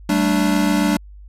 square chord, G suspended second, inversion none, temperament equal with one note detuned, 192.63 / 220 / 293.7 Hz, G3 / A3 / D4, -30 / 0 / 0 cents, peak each -20 / -22 / -19 dBFS, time 0.09-0.97 s, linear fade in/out 5 ms, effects added 50 Hz sine -37 dBFS peak until 1.28 s + resampled to 32000 Hz

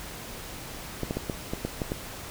clicks, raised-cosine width 2 ms, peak -15 dBFS, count 8, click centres 1.033 / 1.109 / 1.17 / 1.298 / 1.535 / 1.65 / 1.818 / 1.919 s, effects pink hiss -40 dBFS RMS until 2.3 s

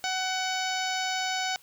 harmonic tone with a mistuned harmonic, 749 Hz, F#5, 21 cents sharp, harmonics 1 / 2 / 3 / 4 / 5 / 6 / 7 / 8 / 9, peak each -31 / -34 / -36 / -37 / -38 / -39 / -39 / -40 / -41 dBFS, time 0.04-1.56 s, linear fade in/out 0 ms, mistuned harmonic 9, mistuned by +72 cents, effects white hiss -57 dBFS RMS until 1.62 s

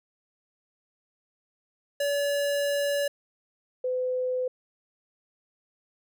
square / sine tone pair in turn, 571 / 506.7 Hz, D5 / B4, -49 / +44 cents, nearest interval major second, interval 207 cents, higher first, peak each -25 / -25 dBFS, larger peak neither, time 2-3.08 / 3.84-4.48 s, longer first, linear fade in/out 5 ms, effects none

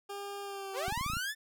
20% pulse tone with pitch glide, 401.9 to 386.4 Hz, G4 to G4, +43 to -25 cents, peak -34 dBFS, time 0.09-0.91 s, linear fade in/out 10 ms, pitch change -68 cents, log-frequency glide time 0.43-0.75 s
sawtooth linear sweep, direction up, 424.5 to 1800 Hz, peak -30 dBFS, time 0.73-1.35 s, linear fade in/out 50 ms
clicks, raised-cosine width 5 ms, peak -28 dBFS, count 8, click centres 0.882 / 0.924 / 0.976 / 1.011 / 1.063 / 1.1 / 1.135 / 1.169 s
effects none

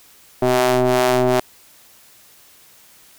sawtooth ring-modulated tone, 125.7 Hz, B2, 31 cents sharp, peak -7 dBFS, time 0.42-1.4 s, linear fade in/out 5 ms, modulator 504 Hz, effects white hiss -49 dBFS RMS until 3.18 s

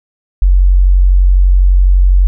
sine tone, 45.99 Hz, F#1, 10 cents flat, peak -4 dBFS, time 0.42-2.27 s, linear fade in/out 0 ms, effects none

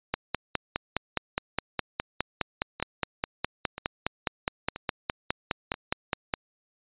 two click trains, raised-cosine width 0.3 ms, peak -9 / -19 dBFS, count 31 / 4, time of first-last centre 0.14-6.338 / 2.8-5.741 s, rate 4.84 / 1.02 Hz, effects resampled to 8000 Hz

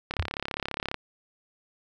click train, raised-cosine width 0.3 ms, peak -14 dBFS, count 30, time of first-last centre 0.11-0.943 s, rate 34.8 Hz
sine tone with exponential decay, 82.41 Hz, E2, in tune, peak -20 dBFS, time 0.19-0.28 s, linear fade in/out 5 ms, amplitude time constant 19 ms
effects none

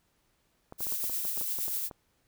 clicks, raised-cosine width 1 ms, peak -29 dBFS, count 12, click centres 0.724 / 0.806 / 0.869 / 0.923 / 1.041 / 1.097 / 1.251 / 1.375 / 1.413 / 1.587 / 1.681 / 1.912 s
violet noise with tremolo, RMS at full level -31 dBFS, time 0.78-1.9 s, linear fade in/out 50 ms, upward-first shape triangle, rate 8.5 Hz, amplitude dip 35%
effects pink hiss -72 dBFS RMS until 2.27 s

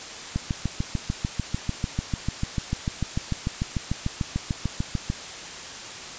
click train, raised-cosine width 5 ms, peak -12 dBFS, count 33, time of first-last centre 0.36-5.101 s, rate 6.75 Hz, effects white hiss -37 dBFS RMS until 6.18 s + resampled to 16000 Hz

